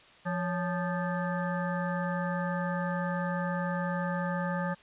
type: harmonic tone with a mistuned harmonic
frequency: 174.61 Hz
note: F3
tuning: in tune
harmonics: 1 / 3 / 5 / 7 / 9 / 10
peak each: -31 / -36 / -38 / -39 / -41 / -41 dBFS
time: 0.25-4.75 s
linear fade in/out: 20 ms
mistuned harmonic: 3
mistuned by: +100 cents
effects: white hiss -56 dBFS RMS until 4.82 s + resampled to 8000 Hz